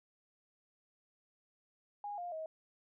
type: tone with pitch steps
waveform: sine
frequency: 821 / 704 / 635 Hz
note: G#5 / F5 / D#5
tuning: -20 / +14 / +35 cents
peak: -39 dBFS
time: 2.04-2.46 s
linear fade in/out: 2 ms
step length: 140 ms
effects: none